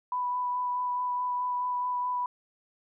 sine tone with vibrato, 990 Hz, B5, 4 cents sharp, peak -27 dBFS, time 0.12-2.26 s, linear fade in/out 2 ms, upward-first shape sine, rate 4.7 Hz, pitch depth 11 cents each way, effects none

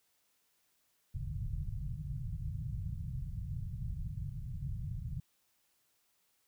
white low-pass noise, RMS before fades -39 dBFS, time 1.14-5.2 s, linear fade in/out 5 ms, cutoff 150 Hz, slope 48 dB/octave, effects white hiss -75 dBFS RMS until 6.47 s

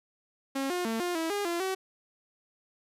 sawtooth tone with pitch steps, 271.5 / 357.1 / 225.5 / 353.5 / 325.5 / 407.4 / 342.7 / 379.4 Hz, C#4 / F4 / A3 / F4 / E4 / G#4 / F4 / F#4, -36 / +39 / +43 / +21 / -22 / -33 / -33 / +43 cents, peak -25 dBFS, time 0.55-1.75 s, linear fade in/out 10 ms, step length 150 ms, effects resampled to 32000 Hz

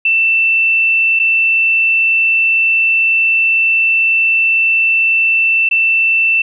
sine tone with dropouts, 2671 Hz, E7, 22 cents sharp, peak -9 dBFS, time 0.05-6.42 s, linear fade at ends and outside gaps 5 ms, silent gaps 1.192-1.197 / 5.69-5.711 s, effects none

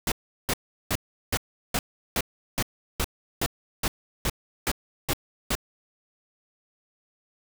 pink noise bursts, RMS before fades -25 dBFS, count 14, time 0.07-5.552 s, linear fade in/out 2 ms, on 48 ms, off 370 ms, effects none

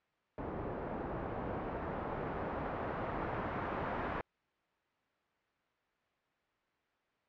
white noise with low-pass filter sweep, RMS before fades -39 dBFS, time 0.38-4.21 s, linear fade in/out 0 ms, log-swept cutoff 630 to 1300 Hz, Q 0.7, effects white hiss -75 dBFS RMS until 7.28 s + low-pass 2000 Hz 12 dB/octave

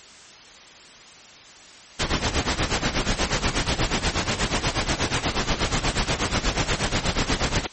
pink noise with tremolo, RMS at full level -20 dBFS, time 1.99-7.67 s, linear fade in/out 10 ms, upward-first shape sine, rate 8.3 Hz, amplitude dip 80%, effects white hiss -45 dBFS RMS until 7.72 s + MP3 32 kbps

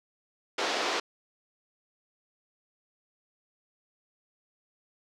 pink band-pass noise, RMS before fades -30 dBFS, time 0.58-1 s, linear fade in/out 5 ms, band 350 to 5600 Hz, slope 24 dB/octave, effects none

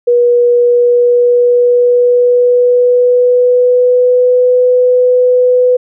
sine tone with pitch glide, 482.8 to 499 Hz, B4 to B4, -39 to +18 cents, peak -5 dBFS, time 0.07-5.77 s, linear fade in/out 10 ms, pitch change +57 cents, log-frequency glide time 0.52-4.56 s, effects none

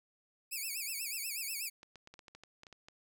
5% pulse tone with vibrato, 2435 Hz, D#7, 38 cents flat, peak -28 dBFS, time 0.51-1.7 s, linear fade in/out 20 ms, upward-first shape sine, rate 8.2 Hz, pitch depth 170 cents each way
clicks, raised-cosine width 0.2 ms, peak -35 dBFS, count 12, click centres 1.831 / 1.957 / 2.074 / 2.14 / 2.192 / 2.282 / 2.35 / 2.436 / 2.634 / 2.668 / 2.727 / 2.885 s
effects none

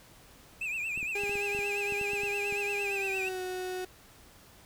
triangle tone with vibrato, 2540 Hz, D#7, 35 cents sharp, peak -30 dBFS, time 0.61-3.29 s, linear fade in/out 5 ms, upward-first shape triangle, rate 8.7 Hz, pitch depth 130 cents each way
clicks, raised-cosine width 3 ms, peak -32 dBFS, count 12, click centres 0.976 / 1.029 / 1.236 / 1.295 / 1.355 / 1.549 / 1.59 / 1.923 / 2.013 / 2.134 / 2.235 / 2.525 s
35% pulse tone with pitch glide, 406.2 to 368.2 Hz, G#4 to F#4, -38 to -8 cents, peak -32 dBFS, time 1.15-3.85 s, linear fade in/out 5 ms, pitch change -170 cents, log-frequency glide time 2.79-3.41 s
effects pink hiss -56 dBFS RMS until 4.65 s

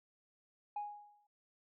sine tone with exponential decay, 828 Hz, G#5, 5 cents flat, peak -34 dBFS, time 0.76-1.27 s, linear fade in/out 5 ms, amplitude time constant 110 ms, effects tanh soft clip ceiling -34 dBFS

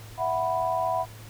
sine chord, E suspended second, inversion none, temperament equal, 659.3 / 740 / 987.8 Hz, E5 / F#5 / B5, 0 / 0 / 0 cents, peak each -28 dBFS, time 0.17-1.06 s, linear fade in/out 50 ms, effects added 109 Hz sine -43 dBFS peak until 1.29 s + pink hiss -48 dBFS RMS until 1.29 s

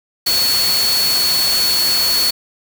sine tone in noise, 4402 Hz, C#8, 13 cents flat, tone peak -14 dBFS, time 0.26-2.31 s, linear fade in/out 10 ms, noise white, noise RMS -20 dBFS, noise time 0.26-2.31 s, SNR +3 dB, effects none

